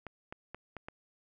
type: clicks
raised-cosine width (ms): 0.5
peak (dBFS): -27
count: 5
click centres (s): 0.067 / 0.325 / 0.546 / 0.767 / 0.885
effects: none